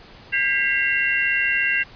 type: tone cluster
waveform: sine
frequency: 1605 / 1985 / 2122 / 2747 Hz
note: G6 / B6 / C7 / F7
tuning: +40 / +8 / +24 / -29 cents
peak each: -22 / -25 / -27 / -22 dBFS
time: 0.32-1.84 s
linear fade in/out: 20 ms
effects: pink hiss -45 dBFS RMS until 1.95 s + resampled to 11025 Hz